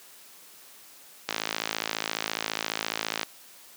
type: click train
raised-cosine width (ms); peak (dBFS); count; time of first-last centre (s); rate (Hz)
0.2; -9; 107; 1.29-3.231; 54.6
effects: white hiss -51 dBFS RMS until 3.76 s + high-pass 200 Hz 12 dB/octave